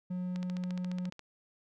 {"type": "tone", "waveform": "triangle", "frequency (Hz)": 181, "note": "F#3", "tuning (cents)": -38, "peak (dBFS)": -31, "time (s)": [0.1, 1.1], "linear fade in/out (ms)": 10}
{"type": "click train", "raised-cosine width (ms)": 0.2, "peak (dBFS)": -28, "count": 13, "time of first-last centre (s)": [0.36, 1.193], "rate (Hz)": 14.4}
{"effects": []}